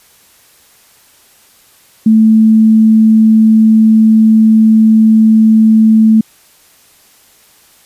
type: tone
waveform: sine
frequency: 220 Hz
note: A3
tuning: in tune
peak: -3 dBFS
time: 2.06-6.21 s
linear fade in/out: 5 ms
effects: white hiss -46 dBFS RMS until 7.85 s + resampled to 32000 Hz